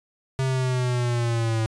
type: linear sweep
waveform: square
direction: down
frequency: 133.3 to 110.7 Hz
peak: -22 dBFS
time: 0.39-1.66 s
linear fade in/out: 0 ms
effects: resampled to 22050 Hz